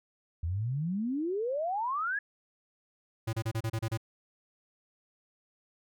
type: exponential sweep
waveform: sine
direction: up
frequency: 78.3 to 1726 Hz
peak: -29 dBFS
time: 0.43-2.19 s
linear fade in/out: 5 ms
type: tone bursts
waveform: square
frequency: 112.2 Hz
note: A2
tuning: 34 cents sharp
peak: -30 dBFS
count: 8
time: 3.27-3.975 s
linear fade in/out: 10 ms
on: 61 ms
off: 31 ms
effects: none